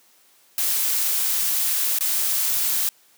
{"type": "noise with dropouts", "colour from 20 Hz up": "blue", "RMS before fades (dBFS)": -22, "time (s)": [0.58, 2.89], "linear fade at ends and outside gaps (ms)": 1, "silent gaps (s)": [1.987, 2.008], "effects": ["white hiss -57 dBFS RMS until 3.17 s", "high-pass 200 Hz 12 dB/octave"]}